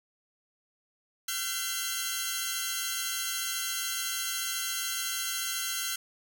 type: tone cluster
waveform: 10% pulse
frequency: 1366 / 1534 / 2042 / 3155 / 3281 Hz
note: F6 / G6 / C7 / G7 / G#7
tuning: -39 / -38 / -43 / +10 / -22 cents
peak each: -29 dBFS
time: 1.28-5.96 s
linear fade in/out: 5 ms
effects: none